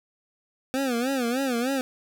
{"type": "tone with vibrato", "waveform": "25% pulse", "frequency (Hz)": 253.2, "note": "B3", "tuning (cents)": 43, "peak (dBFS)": -20, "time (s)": [0.74, 1.81], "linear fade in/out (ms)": 0, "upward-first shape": "sine", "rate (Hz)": 3.3, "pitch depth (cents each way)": 150, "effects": []}